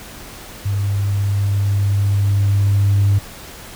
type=tone with level ramp; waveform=sine; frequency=100 Hz; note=G2; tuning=35 cents sharp; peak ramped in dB=-16 to -9 dBFS; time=0.65-3.19 s; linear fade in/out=10 ms; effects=tanh soft clip ceiling -8 dBFS + pink hiss -36 dBFS RMS until 3.75 s